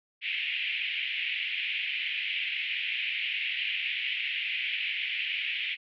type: band-pass noise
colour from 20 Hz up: white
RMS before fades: -32 dBFS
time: 0.21-5.77 s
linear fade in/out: 50 ms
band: 2100 to 3000 Hz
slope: 48 dB/octave
effects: none